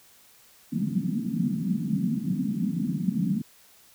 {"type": "band-pass noise", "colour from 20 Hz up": "pink", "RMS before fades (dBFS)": -27, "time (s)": [0.72, 3.42], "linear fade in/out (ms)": 10, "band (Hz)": [160, 250], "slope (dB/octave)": 48, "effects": ["white hiss -56 dBFS RMS until 3.94 s"]}